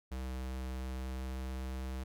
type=tone with pitch glide; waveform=square; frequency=64.5 to 65.02 Hz; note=C2 to C2; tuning=-24 to -10 cents; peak=-38 dBFS; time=0.11-2.04 s; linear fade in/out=10 ms; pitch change=+14 cents; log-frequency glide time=0.7-1.83 s; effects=none